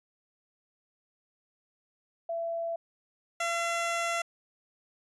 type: tone pair in turn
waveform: sine / 15% pulse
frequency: 670 / 679.7 Hz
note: E5 / F5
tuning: +28 / -47 cents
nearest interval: unison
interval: 25 cents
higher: second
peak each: -30 / -22 dBFS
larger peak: second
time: 2.29-2.76 / 3.4-4.22 s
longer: second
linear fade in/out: 5 ms
effects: resampled to 24000 Hz